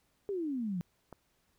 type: exponential sweep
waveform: sine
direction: down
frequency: 415.3 to 167.3 Hz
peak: -32 dBFS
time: 0.29-0.81 s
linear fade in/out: 0 ms
type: click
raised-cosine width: 1 ms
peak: -32 dBFS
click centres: 1.127 s
effects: pink hiss -74 dBFS RMS until 1.58 s